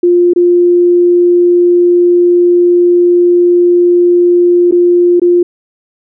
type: tone with dropouts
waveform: sine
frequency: 351.3 Hz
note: F4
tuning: 10 cents sharp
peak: -4 dBFS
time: 0.03-5.43 s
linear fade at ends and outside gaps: 5 ms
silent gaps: 0.335-0.36 / 4.712-4.722 / 5.198-5.217 s
effects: none